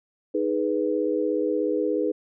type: chord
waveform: sine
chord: G# minor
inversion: second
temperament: equal with one note detuned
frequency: 311.1 / 417.2 / 493.9 Hz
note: D#4 / G#4 / B4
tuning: 0 / +8 / 0 cents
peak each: -26 dBFS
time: 0.34-2.12 s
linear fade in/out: 10 ms
effects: none